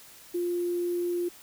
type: tone with sample-and-hold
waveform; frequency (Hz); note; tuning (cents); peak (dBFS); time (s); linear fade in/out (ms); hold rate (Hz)
sine; 350; F4; +4; -26; 0.34-1.29; 10; 11025
effects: white hiss -51 dBFS RMS until 1.42 s